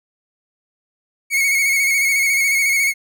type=tone with vibrato; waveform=45% pulse; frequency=2202 Hz; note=C#7; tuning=12 cents flat; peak=-14 dBFS; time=1.3-2.94 s; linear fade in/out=50 ms; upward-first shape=square; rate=14 Hz; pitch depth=31 cents each way; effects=none